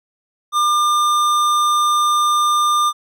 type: tone with hard clipping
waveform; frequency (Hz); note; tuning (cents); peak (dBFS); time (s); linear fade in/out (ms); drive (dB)
sine; 1200; D6; +37; -15; 0.52-2.93; 50; 15
effects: none